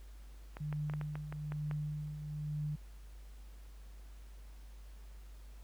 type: clicks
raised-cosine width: 0.5 ms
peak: -30 dBFS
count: 9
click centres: 0.569 / 0.727 / 0.898 / 0.937 / 1.013 / 1.155 / 1.325 / 1.521 / 1.712 s
type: tone with tremolo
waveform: sine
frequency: 150 Hz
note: D3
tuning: 37 cents sharp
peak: -34 dBFS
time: 0.6-2.76 s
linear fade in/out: 10 ms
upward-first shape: triangle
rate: 1.1 Hz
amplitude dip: 60%
effects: added 50 Hz sine -49 dBFS peak until 5.63 s + pink hiss -65 dBFS RMS until 5.63 s